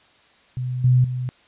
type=tone with level steps; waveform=sine; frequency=126.1 Hz; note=B2; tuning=36 cents sharp; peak=-23 / -12 / -23 dBFS; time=0.57-1.29 s; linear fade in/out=0 ms; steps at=0.84 / 1.04 s; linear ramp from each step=5 ms; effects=white hiss -55 dBFS RMS until 1.47 s + resampled to 8000 Hz